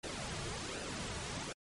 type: noise with flanger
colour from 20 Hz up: pink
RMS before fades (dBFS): -41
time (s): 0.03-1.53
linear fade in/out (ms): 10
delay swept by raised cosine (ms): 0.89 to 3.89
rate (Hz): 1.3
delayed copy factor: -0.65
effects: low-pass 9000 Hz 12 dB/octave + MP3 48 kbps